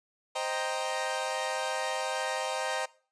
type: chord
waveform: sawtooth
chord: C minor seventh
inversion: none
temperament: equal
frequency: 523.3 / 622.3 / 784 / 932.3 Hz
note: C5 / Eb5 / G5 / Bb5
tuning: 0 / 0 / 0 / 0 cents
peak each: -32 dBFS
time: 0.35-2.86 s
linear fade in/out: 10 ms
effects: noise-tail reverb RT60 0.4 s tail -20 dB re dry + resampled to 22050 Hz